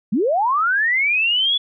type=linear sweep; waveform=sine; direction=up; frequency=174.61 to 3448 Hz; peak=-15 dBFS; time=0.12-1.58 s; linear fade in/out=10 ms; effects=none